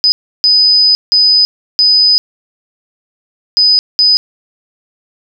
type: tone bursts at uneven times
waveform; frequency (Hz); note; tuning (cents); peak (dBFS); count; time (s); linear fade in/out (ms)
sine; 4998; D#8; +7; -5; 6; 0.04-0.12 / 0.44-0.95 / 1.12-1.45 / 1.79-2.18 / 3.57-3.79 / 3.99-4.17; 0
effects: none